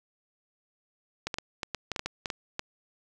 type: clicks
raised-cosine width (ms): 0.2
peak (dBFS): -14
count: 12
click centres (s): 1.27 / 1.342 / 1.385 / 1.632 / 1.747 / 1.917 / 1.962 / 1.994 / 2.06 / 2.258 / 2.302 / 2.594
effects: none